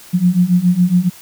sine beating tone pair, 174.61 / 181.81 Hz, F3 / F#3, 0 / -30 cents, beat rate 7.2 Hz, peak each -14 / -12 dBFS, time 0.13-1.1 s, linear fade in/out 20 ms, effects white hiss -40 dBFS RMS until 1.21 s

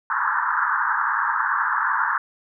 white band-pass noise, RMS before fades -22 dBFS, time 0.1-2.18 s, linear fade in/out 2 ms, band 880 to 1700 Hz, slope 96 dB/octave, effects none

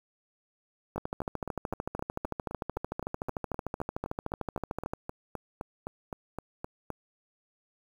two click trains, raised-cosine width 1 ms, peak -18 / -21 dBFS, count 54 / 24, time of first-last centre 0.98-4.935 / 0.96-6.903 s, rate 13.4 / 3.87 Hz, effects 8-bit

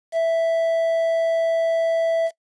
triangle tone with quantisation, 659.3 Hz, E5, in tune, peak -15 dBFS, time 0.12-2.31 s, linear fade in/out 50 ms, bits 7, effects noise-tail reverb RT60 0.1 s tail -23 dB re dry + resampled to 22050 Hz

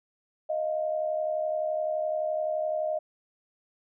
sine tone pair together, 622.3 / 694 Hz, D#5 / F5, 0 / -11 cents, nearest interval major second, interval 189 cents, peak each -27 / -33 dBFS, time 0.49-2.99 s, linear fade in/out 10 ms, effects none

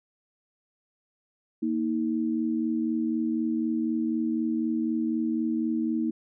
sine tone pair together, 233.1 / 317.1 Hz, A#3 / D#4, 0 / +33 cents, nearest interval perfect fourth, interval 533 cents, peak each -27 dBFS, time 1.62-6.11 s, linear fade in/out 10 ms, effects none

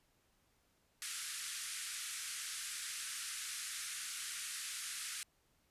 white band-pass noise, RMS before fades -44 dBFS, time 1.02-5.23 s, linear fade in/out 0 ms, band 1300 to 11000 Hz, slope 48 dB/octave, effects pink hiss -75 dBFS RMS until 5.7 s + resampled to 32000 Hz

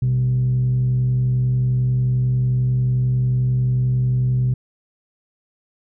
sine tone with frequency modulation, 126.7 Hz, B2, 45 cents sharp, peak -14 dBFS, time 0.02-4.54 s, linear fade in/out 5 ms, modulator 71.2 Hz, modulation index 0.26, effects tanh soft clip ceiling -12 dBFS

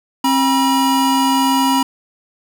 square tone pair together, 267.5 / 967 Hz, C4 / B5, +38 / -37 cents, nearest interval octave + minor seventh, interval 2225 cents, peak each -16 dBFS, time 0.24-1.83 s, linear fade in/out 5 ms, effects none

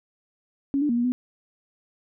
sine tone with pitch steps, 277.3 / 295.5 / 236.8 / 239.8 / 249.7 Hz, C#4 / D4 / A#3 / A#3 / B3, +1 / +11 / +27 / +49 / +19 cents, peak -20 dBFS, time 0.74-1.12 s, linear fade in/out 0 ms, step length 76 ms, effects none

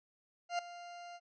40% pulse tone with ADSR envelope, 698.5 Hz, F5, in tune, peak -30 dBFS, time 0.49-1.2 s, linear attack 98 ms, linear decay 4 ms, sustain -16 dB, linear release 46 ms, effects resampled to 16000 Hz

